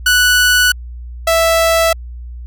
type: tone pair in turn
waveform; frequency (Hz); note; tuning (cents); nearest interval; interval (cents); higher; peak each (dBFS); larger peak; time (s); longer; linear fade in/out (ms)
sawtooth; 1480 / 659.3; F#6 / E5; 0 / 0; octave + major second; 1400; first; -5 / -6; first; 0.06-0.72 / 1.27-1.93; neither; 5
effects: added 60 Hz sine -26 dBFS peak until 2.46 s

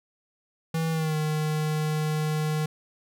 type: tone with pitch glide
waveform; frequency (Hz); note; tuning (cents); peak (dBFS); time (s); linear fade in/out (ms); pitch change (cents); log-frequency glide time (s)
square; 162.2 to 153.89; E3 to D#3; -28 to -19; -25; 0.74-2.66; 5; -91; 0.91-1.16
effects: none

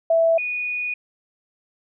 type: tone pair in turn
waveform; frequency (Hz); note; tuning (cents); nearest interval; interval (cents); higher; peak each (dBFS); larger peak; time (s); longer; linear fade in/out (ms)
sine; 659.3 / 2466; E5 / D#7; 0 / -16; octave + major seventh; 2284; second; -14 / -23; first; 0.1-0.38 / 0.38-0.94; second; 5
effects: none

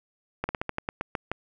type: slowing click train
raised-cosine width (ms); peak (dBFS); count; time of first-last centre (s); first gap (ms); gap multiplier
0.5; -13; 10; 0.44-1.316; 50; 1.16
effects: none

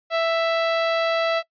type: tone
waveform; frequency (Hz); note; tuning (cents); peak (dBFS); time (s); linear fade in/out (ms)
sawtooth; 661; E5; +5; -15; 0.1-1.43; 50
effects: noise-tail reverb RT60 0.1 s tail -23 dB re dry + resampled to 11025 Hz

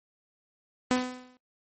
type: tone with exponential decay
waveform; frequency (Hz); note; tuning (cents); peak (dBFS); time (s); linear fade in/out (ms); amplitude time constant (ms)
sawtooth; 252; B3; +35; -17; 0.91-1.37; 0; 100
effects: noise-tail reverb RT60 0.1 s tail -17 dB re dry + MP3 32 kbps

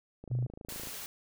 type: click train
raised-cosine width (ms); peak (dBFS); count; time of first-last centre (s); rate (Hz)
2; -32; 18; 0.24-0.872; 26.9
type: tone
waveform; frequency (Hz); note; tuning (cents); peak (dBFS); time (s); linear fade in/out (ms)
sine; 123.47; B2; 0; -28; 0.3-0.47; 20
type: noise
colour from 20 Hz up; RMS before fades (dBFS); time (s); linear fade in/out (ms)
white; -42; 0.69-1.06; 0
effects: none

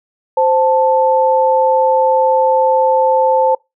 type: tone pair together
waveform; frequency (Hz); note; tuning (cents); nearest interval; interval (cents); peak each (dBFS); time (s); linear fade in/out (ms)
sine; 522 / 880; C5 / A5; -4 / 0; major sixth; 904; -12; 0.37-3.55; 5
effects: noise-tail reverb RT60 0.2 s tail -25 dB re dry

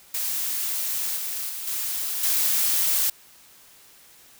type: noise with level steps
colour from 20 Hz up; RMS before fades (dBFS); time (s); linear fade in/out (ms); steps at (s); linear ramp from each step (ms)
blue; -27 / -30 / -33 / -28 / -22; 0.14-3.1; 5; 1.16 / 1.49 / 1.67 / 2.23; 5
effects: white hiss -52 dBFS RMS until 4.39 s

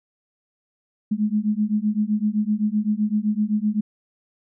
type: beating tone pair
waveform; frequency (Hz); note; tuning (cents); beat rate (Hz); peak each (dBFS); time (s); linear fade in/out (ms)
sine; 207.7 / 215.5; G#3 / A3; 0 / -36; 7.8; -22; 1.11-3.81; 10
effects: none

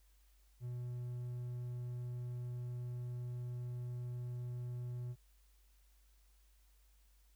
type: tone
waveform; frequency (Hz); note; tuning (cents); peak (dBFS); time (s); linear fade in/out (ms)
triangle; 122.5; B2; -14; -38; 0.6-5.16; 50
effects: added 50 Hz sine -65 dBFS peak until 7.35 s + white hiss -75 dBFS RMS until 7.35 s

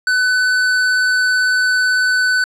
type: tone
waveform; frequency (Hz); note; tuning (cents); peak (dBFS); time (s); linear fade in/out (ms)
square; 1503; F#6; +27; -13; 0.07-2.44; 2
effects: low-pass 7000 Hz 12 dB/octave + 9-bit

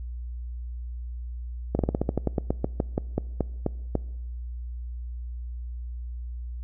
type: slowing click train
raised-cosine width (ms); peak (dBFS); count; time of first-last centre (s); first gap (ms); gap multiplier
2; -10; 18; 1.75-3.953; 41; 1.13
effects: noise-tail reverb RT60 1.0 s tail -23 dB re dry + added 60 Hz sine -32 dBFS peak until 6.63 s

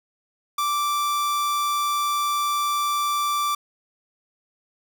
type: tone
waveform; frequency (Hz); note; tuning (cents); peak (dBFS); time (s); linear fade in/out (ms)
45% pulse; 1170; D6; -7; -21; 0.58-3.55; 5
effects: none

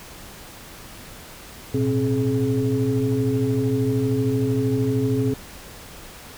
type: tone cluster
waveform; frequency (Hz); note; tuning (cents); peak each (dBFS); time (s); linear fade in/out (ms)
sine; 110.8 / 123.8 / 265.4 / 422.2; A2 / B2 / C4 / G#4; +13 / +5 / +25 / +29; -26 / -23 / -22 / -24; 1.74-5.34; 5
effects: tanh soft clip ceiling -10 dBFS + pink hiss -41 dBFS RMS until 6.37 s

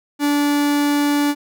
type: tone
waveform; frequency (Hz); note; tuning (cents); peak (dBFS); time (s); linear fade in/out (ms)
45% pulse; 290; D4; -22; -15; 0.19-1.35; 50
effects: none

